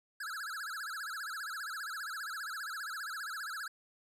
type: tone with vibrato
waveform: square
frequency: 1480 Hz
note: F#6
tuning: in tune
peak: -39 dBFS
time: 0.2-3.68 s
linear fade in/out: 5 ms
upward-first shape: sine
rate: 15 Hz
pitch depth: 240 cents each way
effects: resampled to 32000 Hz